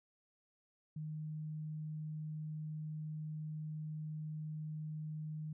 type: tone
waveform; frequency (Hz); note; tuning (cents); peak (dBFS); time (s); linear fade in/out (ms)
sine; 154.3; D#3; -14; -40; 0.96-5.53; 5
effects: none